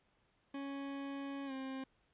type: tone with pitch glide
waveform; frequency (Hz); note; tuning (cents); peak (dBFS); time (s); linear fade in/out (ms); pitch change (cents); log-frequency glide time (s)
40% pulse; 277.2 to 265.3; C#4 to C4; 0 to +24; -40; 0.54-1.84; 5; -76; 1.46-1.52
effects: pink hiss -75 dBFS RMS until 2.13 s + resampled to 8000 Hz